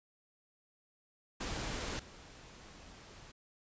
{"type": "noise with level steps", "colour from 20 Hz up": "pink", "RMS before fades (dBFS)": [-39, -54], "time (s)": [1.4, 3.32], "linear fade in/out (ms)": 10, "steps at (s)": 1.99, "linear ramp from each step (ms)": 5, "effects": ["resampled to 16000 Hz"]}